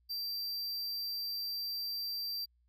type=tone; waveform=square; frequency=4699 Hz; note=D8; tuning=in tune; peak=-36 dBFS; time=0.09-2.46 s; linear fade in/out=20 ms; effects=added 60 Hz sine -68 dBFS peak until 2.68 s